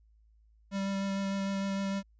square tone with vibrato, 196 Hz, G3, in tune, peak -31 dBFS, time 0.71-2.03 s, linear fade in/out 50 ms, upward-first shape triangle, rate 6.6 Hz, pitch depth 14 cents each way, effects added 54 Hz sine -60 dBFS peak until 2.19 s + resampled to 16000 Hz

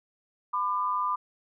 sine tone pair together, 1004 / 1199.6 Hz, B5 / D6, +28 / +36 cents, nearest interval minor third, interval 308 cents, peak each -28 dBFS, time 0.53-1.16 s, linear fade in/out 10 ms, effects none

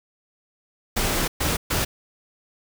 pink noise bursts at uneven times, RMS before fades -23 dBFS, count 3, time 0.96-1.28 / 1.4-1.57 / 1.7-1.85 s, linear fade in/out 10 ms, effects none

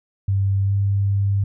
sine tone with pitch glide, 98 to 99.43 Hz, G2 to G2, 0 to +25 cents, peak -16 dBFS, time 0.28-1.44 s, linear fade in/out 5 ms, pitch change +25 cents, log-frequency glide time 0.64-0.72 s, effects none

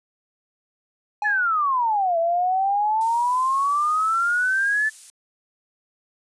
triangle tone with exponential decay, 834 Hz, G#5, 7 cents sharp, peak -19 dBFS, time 1.22-1.53 s, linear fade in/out 2 ms, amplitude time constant 67 ms
sine exponential two-way sweep, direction down then up, 1760 to 659.3 to 1760 Hz, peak -18 dBFS, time 1.24-4.9 s, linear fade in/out 20 ms, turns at 2.18 s
violet noise, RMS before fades -37 dBFS, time 3.01-5.1 s, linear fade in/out 0 ms
effects resampled to 22050 Hz

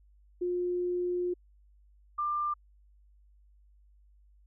sine tone pair in turn, 356 / 1191.6 Hz, F4 / D6, +33 / +25 cents, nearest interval octave + major sixth, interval 2092 cents, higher second, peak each -28 dBFS, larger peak neither, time 0.41-1.34 / 2.18-2.54 s, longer first, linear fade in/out 10 ms, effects added 50 Hz sine -58 dBFS peak until 4.46 s

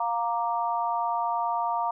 sine chord, Bb major, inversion second, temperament equal with one note detuned, 702.9 / 932.3 / 1174.7 Hz, F5 / Bb5 / D6, +11 / 0 / 0 cents, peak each -29 / -27 / -32 dBFS, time 0-1.91 s, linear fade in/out 5 ms, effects none

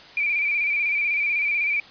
sine tone with vibrato, 2349 Hz, D7, in tune, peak -20 dBFS, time 0.17-1.8 s, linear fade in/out 2 ms, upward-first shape square, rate 16 Hz, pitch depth 40 cents each way, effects white hiss -45 dBFS RMS until 1.9 s + resampled to 11025 Hz

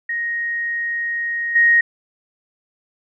sine tone with level steps, 1872 Hz, A#6, 7 cents sharp, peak -20 / -10 dBFS, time 0.09-1.81 s, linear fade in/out 5 ms, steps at 1.55 s, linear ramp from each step 10 ms, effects none

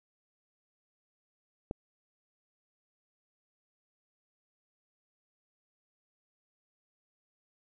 click, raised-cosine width 2 ms, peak -21 dBFS, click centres 1.711 s, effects none

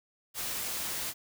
white noise, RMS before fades -35 dBFS, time 0.34-1.14 s, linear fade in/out 50 ms, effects none

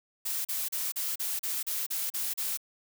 blue noise bursts, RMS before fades -32 dBFS, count 10, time 0.25-2.574 s, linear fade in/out 10 ms, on 200 ms, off 36 ms, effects none

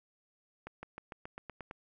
accelerating click train, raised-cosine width 0.5 ms, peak -28 dBFS, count 9, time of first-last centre 0.67-1.711 s, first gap 160 ms, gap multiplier 0.94, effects none

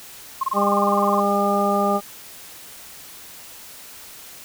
sine tone bursts, 1067 Hz, C6, 34 cents sharp, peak -18 dBFS, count 16, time 0.41-1.2 s, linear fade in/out 5 ms, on 25 ms, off 26 ms
harmonic tone, 201.5 Hz, G3, 48 cents sharp, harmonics 1 / 2 / 3 / 4 / 6, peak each -23 / -25 / -23 / -23 / -23 dBFS, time 0.53-2.01 s, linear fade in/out 50 ms
effects white hiss -41 dBFS RMS until 4.44 s

